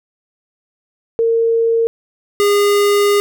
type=tone pair in turn; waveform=sine / square; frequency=457.9 / 408 Hz; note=A#4 / G#4; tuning=-31 / -31 cents; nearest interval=major second; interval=200 cents; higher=first; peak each=-11 dBFS; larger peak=neither; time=1.19-1.87 / 2.4-3.2 s; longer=second; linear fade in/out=0 ms; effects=none